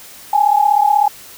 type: tone pair together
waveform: sine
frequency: 814.8 / 851 Hz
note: G#5 / G#5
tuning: -33 / +42 cents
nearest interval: minor second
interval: 75 cents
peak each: -12 / -13 dBFS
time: 0.33-1.08 s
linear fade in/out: 5 ms
effects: white hiss -38 dBFS RMS until 1.37 s